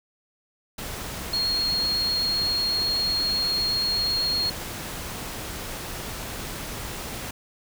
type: tone in noise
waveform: sine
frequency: 4277 Hz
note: C8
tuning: 37 cents sharp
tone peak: -22 dBFS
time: 1.33-4.5 s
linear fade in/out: 5 ms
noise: pink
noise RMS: -34 dBFS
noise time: 0.78-7.31 s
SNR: +9 dB
effects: none